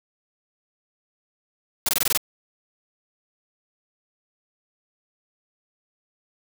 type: noise bursts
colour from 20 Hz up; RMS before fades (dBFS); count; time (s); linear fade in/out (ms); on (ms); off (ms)
white; -21; 7; 1.86-2.175; 2; 27; 21
effects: none